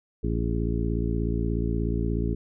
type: harmonic tone with a mistuned harmonic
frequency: 56.7 Hz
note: A#1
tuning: 47 cents flat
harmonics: 1 / 2 / 3 / 4 / 5 / 6 / 7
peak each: -27 / -30 / -32 / -33 / -34 / -35 / -35 dBFS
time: 0.23-2.35 s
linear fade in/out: 10 ms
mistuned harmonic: 7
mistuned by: +77 cents
effects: none